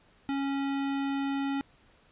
square tone, 276.2 Hz, C#4, 6 cents flat, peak -29 dBFS, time 0.29-1.61 s, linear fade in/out 0 ms, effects pink hiss -62 dBFS RMS until 2.11 s + resampled to 8000 Hz

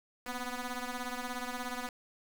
10% pulse ring-modulated tone, 248.2 Hz, B3, 9 cents sharp, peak -25 dBFS, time 0.26-1.89 s, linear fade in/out 2 ms, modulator 488 Hz, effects none

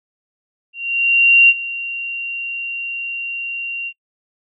sine tone with ADSR envelope, 2762 Hz, F7, 20 cents flat, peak -5 dBFS, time 0.73-3.93 s, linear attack 760 ms, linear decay 42 ms, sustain -17 dB, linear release 58 ms, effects noise-tail reverb RT60 0.1 s tail -26 dB re dry

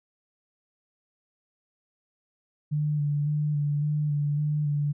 sine tone with vibrato, 147.8 Hz, D3, 11 cents sharp, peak -23 dBFS, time 2.71-4.93 s, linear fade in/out 20 ms, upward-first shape square, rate 1.8 Hz, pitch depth 22 cents each way, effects none

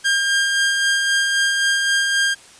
sawtooth tone with tremolo, 1605 Hz, G6, 40 cents sharp, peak -11 dBFS, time 0.04-2.35 s, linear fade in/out 20 ms, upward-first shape sine, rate 3.8 Hz, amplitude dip 30%, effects white hiss -45 dBFS RMS until 2.59 s + resampled to 22050 Hz

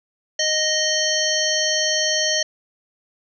harmonic tone, 620 Hz, D#5, 6 cents flat, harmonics 1 / 3 / 5 / 7 / 9 / 10, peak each -25 / -25 / -25 / -25 / -25 / -25 dBFS, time 0.39-2.43 s, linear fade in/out 5 ms, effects none

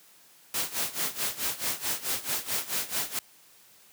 white noise with tremolo, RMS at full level -28 dBFS, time 0.54-3.19 s, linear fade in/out 2 ms, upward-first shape sine, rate 4.6 Hz, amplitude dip 85%, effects white hiss -57 dBFS RMS until 3.92 s + high-pass 100 Hz 12 dB/octave

